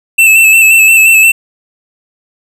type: tone with vibrato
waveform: square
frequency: 2642 Hz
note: E7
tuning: 3 cents sharp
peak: -3 dBFS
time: 0.18-1.32 s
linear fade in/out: 10 ms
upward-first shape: square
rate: 5.7 Hz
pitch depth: 28 cents each way
effects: none